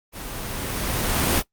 pink noise with level ramp, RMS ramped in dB -35 to -18 dBFS, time 0.12-1.43 s, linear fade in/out 50 ms, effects noise-tail reverb RT60 0.1 s tail -21 dB re dry + Opus 24 kbps

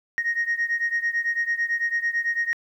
sine beating tone pair, 1864.7 / 1873.7 Hz, A#6 / A#6, 0 / +8 cents, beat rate 9 Hz, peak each -23 / -25 dBFS, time 0.18-2.53 s, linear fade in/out 0 ms, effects tanh soft clip ceiling -17 dBFS + 10-bit

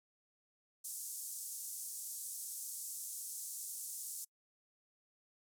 white band-pass noise, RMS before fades -45 dBFS, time 0.84-4.25 s, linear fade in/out 10 ms, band 6500 to 12000 Hz, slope 24 dB/octave, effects noise-tail reverb RT60 0.1 s tail -26 dB re dry

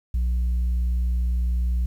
sine tone, 60.6 Hz, B1, 32 cents flat, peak -17 dBFS, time 0.14-1.86 s, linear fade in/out 5 ms, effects tanh soft clip ceiling -19 dBFS + 9-bit

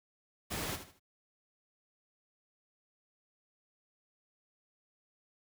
pink noise with echo, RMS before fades -37 dBFS, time 0.5-0.77 s, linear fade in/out 20 ms, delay 76 ms, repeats 3, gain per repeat -10 dB, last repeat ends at 0.998 s, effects high-pass 60 Hz 12 dB/octave

